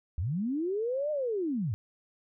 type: linear two-way sweep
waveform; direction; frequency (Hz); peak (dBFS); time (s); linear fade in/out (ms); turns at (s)
sine; up then down; 69 to 616 to 89.7; -28; 0.18-1.74; 0; 1.11
effects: none